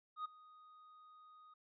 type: tone with ADSR envelope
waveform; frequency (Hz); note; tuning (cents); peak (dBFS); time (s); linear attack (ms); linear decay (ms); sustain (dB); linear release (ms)
triangle; 1244.5; D#6; 0; -36; 0.16-1.54; 89; 12; -21; 7
effects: resampled to 11025 Hz